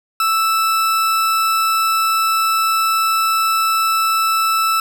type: tone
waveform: 40% pulse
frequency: 1318.5 Hz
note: E6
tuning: in tune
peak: -13 dBFS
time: 0.2-4.8 s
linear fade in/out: 2 ms
effects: none